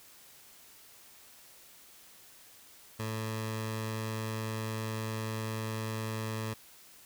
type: tone with notch filter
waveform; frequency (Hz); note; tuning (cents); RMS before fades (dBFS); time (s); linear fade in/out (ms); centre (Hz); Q
15% pulse; 110; A2; 0; -36; 2.99-6.54; 10; 290; 1.4
effects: white hiss -56 dBFS RMS until 7.05 s